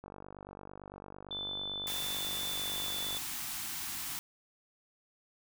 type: click train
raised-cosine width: 1 ms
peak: -32 dBFS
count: 154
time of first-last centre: 0.04-3.169 s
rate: 48.9 Hz
type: tone with pitch glide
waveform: sine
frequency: 3520 to 3488 Hz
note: A7 to A7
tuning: 0 to -16 cents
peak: -36 dBFS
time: 1.31-3.18 s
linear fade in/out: 2 ms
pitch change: -16 cents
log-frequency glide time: 2.39-3 s
type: band-stop noise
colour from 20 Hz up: white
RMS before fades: -39 dBFS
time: 1.87-4.19 s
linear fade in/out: 0 ms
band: 360 to 690 Hz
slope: 96 dB/octave
effects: none